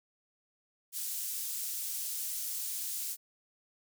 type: high-pass noise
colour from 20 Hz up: pink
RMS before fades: -37 dBFS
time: 0.92-3.17 s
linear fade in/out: 50 ms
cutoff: 7900 Hz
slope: 12 dB/octave
effects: none